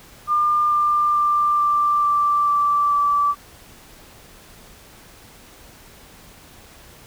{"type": "tone with pitch steps", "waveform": "sine", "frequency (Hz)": [1200, 1193.1, 1186.2, 1179.4, 1172.6, 1165.8, 1159.1], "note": ["D6", "D6", "D6", "D6", "D6", "D6", "D6"], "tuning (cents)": [37, 27, 17, 7, -3, -13, -23], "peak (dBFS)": -15, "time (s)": [0.27, 3.35], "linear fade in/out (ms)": 50, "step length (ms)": 440, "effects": ["pink hiss -46 dBFS RMS until 7.06 s"]}